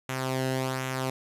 sawtooth tone with flanger, 130.81 Hz, C3, in tune, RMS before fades -30 dBFS, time 0.09-1.1 s, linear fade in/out 2 ms, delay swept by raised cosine 0.21 to 0.88 ms, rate 1.3 Hz, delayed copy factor -0.6, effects resampled to 32000 Hz + 9-bit

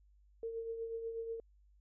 sine tone with tremolo, 455.9 Hz, A#4, 39 cents flat, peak -36 dBFS, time 0.43-1.4 s, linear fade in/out 2 ms, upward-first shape triangle, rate 8.2 Hz, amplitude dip 55%, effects added 50 Hz sine -63 dBFS peak until 1.8 s

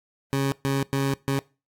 20% pulse tone bursts at uneven times, 137.2 Hz, C#3, 17 cents flat, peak -17 dBFS, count 4, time 0.33-0.52 / 0.65-0.83 / 0.93-1.14 / 1.28-1.39 s, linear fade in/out 0 ms, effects noise-tail reverb RT60 0.3 s tail -22 dB re dry + AAC 64 kbps

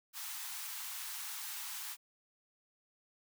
white high-pass noise, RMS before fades -43 dBFS, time 0.13-1.97 s, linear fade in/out 50 ms, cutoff 790 Hz, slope 96 dB/octave, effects none

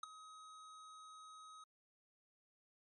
square tone with ADSR envelope, 1266 Hz, D#6, 30 cents sharp, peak -39 dBFS, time 0.03-1.64 s, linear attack 4 ms, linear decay 10 ms, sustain -16 dB, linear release 5 ms, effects MP3 48 kbps

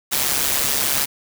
white noise with amplitude modulation, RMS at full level -17 dBFS, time 0.11-1.06 s, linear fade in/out 20 ms, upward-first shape sine, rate 139 Hz, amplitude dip 70%, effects none

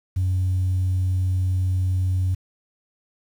sine tone, 92.5 Hz, F#2, in tune, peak -17 dBFS, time 0.16-2.35 s, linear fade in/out 10 ms, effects tanh soft clip ceiling -16 dBFS + 8-bit

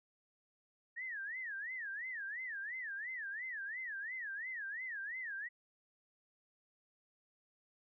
sine tone with vibrato, 1805 Hz, A6, 44 cents sharp, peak -40 dBFS, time 0.96-5.49 s, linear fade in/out 20 ms, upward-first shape sine, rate 2.9 Hz, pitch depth 240 cents each way, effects none

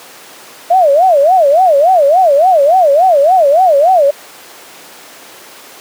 sine tone with vibrato, 649 Hz, E5, 27 cents flat, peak -4 dBFS, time 0.7-4.11 s, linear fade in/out 10 ms, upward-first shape sine, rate 3.5 Hz, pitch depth 280 cents each way, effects pink hiss -34 dBFS RMS until 5.8 s + high-pass 400 Hz 12 dB/octave

